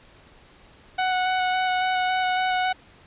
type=tone with vibrato; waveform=sawtooth; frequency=740 Hz; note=F#5; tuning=in tune; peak=-17 dBFS; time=0.98-2.73 s; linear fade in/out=10 ms; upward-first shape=square; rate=3.6 Hz; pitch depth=9 cents each way; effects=pink hiss -52 dBFS RMS until 3.06 s + resampled to 8000 Hz